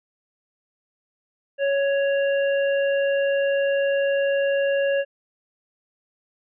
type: harmonic tone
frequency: 556 Hz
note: C#5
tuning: 5 cents sharp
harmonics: 1 / 3 / 5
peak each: -19 / -29 / -33 dBFS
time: 1.58-5.05 s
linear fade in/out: 50 ms
effects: none

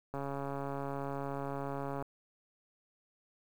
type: click train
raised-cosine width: 1 ms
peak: -25 dBFS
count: 263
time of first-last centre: 0.14-2.025 s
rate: 139 Hz
effects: 9-bit

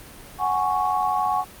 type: chord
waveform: sine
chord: F# suspended second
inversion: none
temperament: equal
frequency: 740 / 830.6 / 1108.7 Hz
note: F#5 / G#5 / C#6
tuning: 0 / 0 / 0 cents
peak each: -24 dBFS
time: 0.38-1.45 s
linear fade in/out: 50 ms
effects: pink hiss -43 dBFS RMS until 1.6 s + Opus 32 kbps

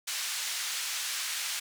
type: band-pass noise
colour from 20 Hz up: white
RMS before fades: -34 dBFS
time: 0.07-1.6 s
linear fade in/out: 10 ms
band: 1500 to 7400 Hz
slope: 12 dB/octave
effects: none

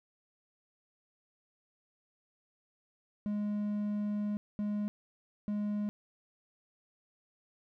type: tone bursts at uneven times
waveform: triangle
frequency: 207.7 Hz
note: G#3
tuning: in tune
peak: -29 dBFS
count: 3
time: 3.26-4.37 / 4.59-4.88 / 5.48-5.89 s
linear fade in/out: 0 ms
effects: none

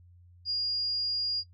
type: tone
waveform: sine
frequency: 4840 Hz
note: D#8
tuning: 49 cents flat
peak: -27 dBFS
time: 0.45-1.44 s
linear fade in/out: 50 ms
effects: noise-tail reverb RT60 0.1 s tail -20 dB re dry + added 88 Hz sine -53 dBFS peak until 1.53 s

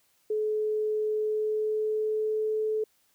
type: tone with pitch glide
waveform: sine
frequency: 428.6 to 433.3 Hz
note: A4 to A4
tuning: -45 to -27 cents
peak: -25 dBFS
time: 0.3-2.84 s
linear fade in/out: 5 ms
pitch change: +18 cents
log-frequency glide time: 1.16-2.62 s
effects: white hiss -68 dBFS RMS until 3.14 s

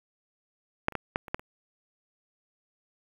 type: clicks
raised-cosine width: 0.5 ms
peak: -8 / -29 / -14 / -11 / -27 / -12 / -30 dBFS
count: 7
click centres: 0.884 / 0.923 / 0.953 / 1.159 / 1.282 / 1.345 / 1.395 s
effects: 8-bit

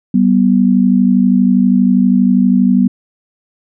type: tone pair together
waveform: sine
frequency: 192.44 / 244.9 Hz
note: G3 / B3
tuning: -32 / -14 cents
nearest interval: major third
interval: 418 cents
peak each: -10 dBFS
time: 0.14-2.88 s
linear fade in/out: 5 ms
effects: none

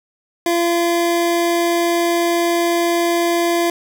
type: tone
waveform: 25% pulse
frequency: 342 Hz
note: F4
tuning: 36 cents flat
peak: -11 dBFS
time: 0.46-3.7 s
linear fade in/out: 2 ms
effects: none

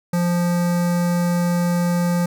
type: tone with notch filter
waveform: square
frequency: 174.61 Hz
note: F3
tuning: in tune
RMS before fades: -19 dBFS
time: 0.13-2.26 s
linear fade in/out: 5 ms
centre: 3100 Hz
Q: 1.1
effects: none

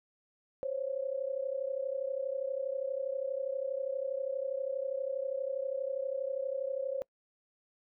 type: tone pair together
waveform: sine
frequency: 523.3 / 555.7 Hz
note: C5 / C#5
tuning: 0 / +4 cents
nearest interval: minor second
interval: 104 cents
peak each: -35 / -35 dBFS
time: 0.63-7.02 s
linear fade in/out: 0 ms
effects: noise-tail reverb RT60 0.1 s tail -25 dB re dry

